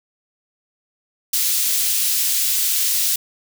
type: high-pass noise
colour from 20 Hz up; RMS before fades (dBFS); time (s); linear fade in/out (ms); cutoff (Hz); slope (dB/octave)
white; -19; 1.33-3.16; 5; 3400; 12
effects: none